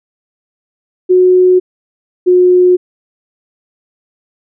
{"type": "tone pair in turn", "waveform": "sine", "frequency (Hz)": [366.2, 361.8], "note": ["F#4", "F#4"], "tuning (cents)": [-18, -39], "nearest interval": "unison", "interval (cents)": 21, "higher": "first", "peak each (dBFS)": -4, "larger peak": "neither", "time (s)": [[1.09, 1.6], [2.26, 2.77]], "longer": "neither", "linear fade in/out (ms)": 20, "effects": []}